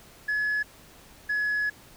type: tone pair in turn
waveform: sine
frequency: 1700 / 1692.6 Hz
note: G#6 / G#6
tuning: +40 / +32 cents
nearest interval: unison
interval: 8 cents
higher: first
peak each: -22 dBFS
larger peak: neither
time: 0.28-0.63 / 1.29-1.7 s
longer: second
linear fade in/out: 10 ms
effects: tanh soft clip ceiling -22 dBFS + pink hiss -52 dBFS RMS until 1.96 s